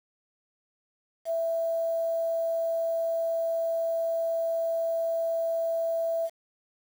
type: tone with quantisation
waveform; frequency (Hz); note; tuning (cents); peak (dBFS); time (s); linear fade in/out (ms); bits
sine; 661; E5; +5; -25; 1.25-6.3; 50; 8
effects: none